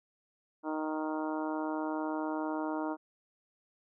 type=harmonic tone; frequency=155.56 Hz; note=D#3; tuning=in tune; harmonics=2 / 3 / 4 / 5 / 6 / 7 / 8 / 9; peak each=-34 / -44 / -40 / -43 / -40 / -46 / -48 / -47 dBFS; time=0.63-2.97 s; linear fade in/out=50 ms; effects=none